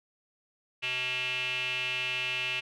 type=tone with band-pass filter; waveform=square; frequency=126.7 Hz; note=B2; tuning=45 cents sharp; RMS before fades=-32 dBFS; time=0.82-2.61 s; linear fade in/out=20 ms; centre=2700 Hz; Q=7.9; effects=none